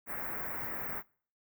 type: band-stop noise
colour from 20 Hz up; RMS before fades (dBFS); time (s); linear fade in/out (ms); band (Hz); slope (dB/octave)
white; -38; 0.06-1.03; 50; 2100 to 16000; 48
effects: noise-tail reverb RT60 0.5 s tail -25 dB re dry